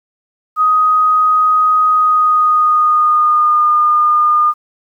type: tone with pitch glide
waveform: sine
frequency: 1252 to 1215 Hz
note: D#6 to D#6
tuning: +10 to -42 cents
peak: -8 dBFS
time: 0.56-4.54 s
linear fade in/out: 50 ms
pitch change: -52 cents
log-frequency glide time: 1.88-3.68 s
effects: 8-bit